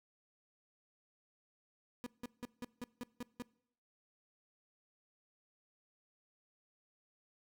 35% pulse tone bursts, 243.8 Hz, B3, 22 cents flat, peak -39 dBFS, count 8, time 2.04-3.422 s, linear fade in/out 0 ms, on 24 ms, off 170 ms, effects noise-tail reverb RT60 0.7 s tail -23 dB re dry

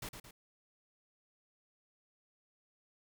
pink noise with echo, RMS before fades -43 dBFS, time 0.02-0.09 s, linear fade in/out 5 ms, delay 110 ms, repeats 2, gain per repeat -6 dB, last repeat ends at 0.31 s, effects none

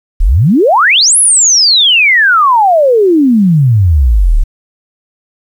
sine exponential two-way sweep, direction up then down, 32.05 to 11175 to 32.05 Hz, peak -4 dBFS, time 0.2-4.44 s, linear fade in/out 10 ms, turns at 1.18 s, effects 7-bit

